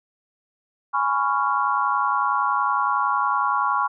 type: chord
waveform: sine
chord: C# dominant seventh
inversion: second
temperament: just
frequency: 831.5 / 997.9 / 1108.7 / 1385.9 Hz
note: G#5 / B5 / C#6 / E#6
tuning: +2 / +18 / 0 / -14 cents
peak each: -26 / -25 / -22 / -26 dBFS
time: 0.93-3.88 s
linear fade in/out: 20 ms
effects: none